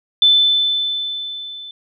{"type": "tone with level ramp", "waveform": "sine", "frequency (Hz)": 3520, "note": "A7", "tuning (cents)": 0, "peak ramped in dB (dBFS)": [-7, -31], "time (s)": [0.22, 1.71], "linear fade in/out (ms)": 2, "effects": []}